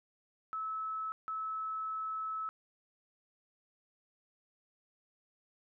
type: tone bursts at uneven times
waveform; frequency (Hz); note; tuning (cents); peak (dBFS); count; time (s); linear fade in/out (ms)
sine; 1300; E6; -24; -35; 2; 0.53-1.12 / 1.28-2.49; 0
effects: none